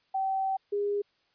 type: tone pair in turn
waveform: sine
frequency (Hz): 770 / 407.9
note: G5 / G#4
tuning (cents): -31 / -31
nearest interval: major seventh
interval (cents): 1100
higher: first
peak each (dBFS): -26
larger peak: neither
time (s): 0.14-0.57 / 0.72-1.02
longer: first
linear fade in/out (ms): 10
effects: white hiss -70 dBFS RMS until 1.34 s + resampled to 11025 Hz